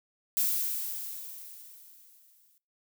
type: noise with exponential decay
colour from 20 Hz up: violet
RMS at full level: -26 dBFS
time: 0.37-2.58 s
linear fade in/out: 1 ms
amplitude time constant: 480 ms
effects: noise-tail reverb RT60 0.3 s tail -22 dB re dry